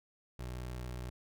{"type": "tone", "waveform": "25% pulse", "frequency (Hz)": 61.74, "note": "B1", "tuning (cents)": 0, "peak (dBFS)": -36, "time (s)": [0.39, 1.1], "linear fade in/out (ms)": 5, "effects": []}